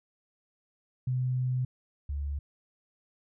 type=tone pair in turn; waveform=sine; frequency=127.2 / 71.39 Hz; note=C3 / D2; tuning=-48 / -48 cents; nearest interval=minor seventh; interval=1000 cents; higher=first; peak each=-26 / -30 dBFS; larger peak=first; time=1.07-1.65 / 2.09-2.39 s; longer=first; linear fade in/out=5 ms; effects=none